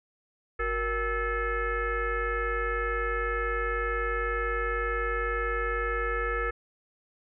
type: tone with frequency modulation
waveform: sine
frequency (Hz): 891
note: A5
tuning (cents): +22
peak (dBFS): -26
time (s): 0.59-6.51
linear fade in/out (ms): 10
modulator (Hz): 420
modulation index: 2.5
effects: none